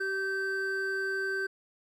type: tone pair together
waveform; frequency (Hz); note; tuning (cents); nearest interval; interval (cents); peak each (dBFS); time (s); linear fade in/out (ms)
triangle; 386.5 / 1551.8; G4 / G6; -24 / -18; 2 octaves; 2406; -32 / -29; 0-1.47; 10
effects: none